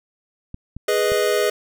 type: clicks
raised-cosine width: 5 ms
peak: -20 dBFS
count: 3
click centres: 0.544 / 0.766 / 1.119 s
type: chord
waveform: square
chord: G# minor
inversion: none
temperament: equal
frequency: 415.3 / 493.9 / 622.3 Hz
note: G#4 / B4 / D#5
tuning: 0 / 0 / 0 cents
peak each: -21 / -23 / -23 dBFS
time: 0.88-1.5 s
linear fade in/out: 5 ms
effects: none